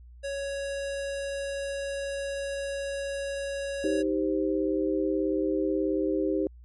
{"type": "tone", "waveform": "square", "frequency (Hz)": 556, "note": "C#5", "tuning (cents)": 5, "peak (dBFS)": -31, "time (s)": [0.23, 4.03], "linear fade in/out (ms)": 20}
{"type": "chord", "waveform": "sine", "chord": "C minor", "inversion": "first", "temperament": "just", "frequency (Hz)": [314, 392.4, 523.3], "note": ["Eb4", "G4", "C5"], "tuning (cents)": [16, 2, 0], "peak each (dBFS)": [-27, -28, -31], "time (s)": [3.84, 6.47], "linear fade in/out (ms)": 2}
{"effects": ["added 60 Hz sine -46 dBFS peak until 6.64 s", "MP3 48 kbps"]}